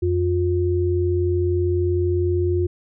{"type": "tone pair together", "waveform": "sine", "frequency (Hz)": [88.4, 355.4], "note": ["F2", "F4"], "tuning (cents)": [22, 30], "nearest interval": "2 octaves", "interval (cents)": 2408, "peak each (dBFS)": -20, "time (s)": [0.02, 2.67], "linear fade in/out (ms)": 10, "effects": []}